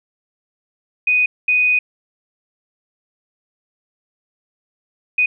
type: tone bursts at uneven times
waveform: sine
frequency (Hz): 2489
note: D#7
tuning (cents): 0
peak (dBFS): -12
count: 3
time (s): 1.07-1.26 / 1.48-1.79 / 5.18-5.26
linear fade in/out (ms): 5
effects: none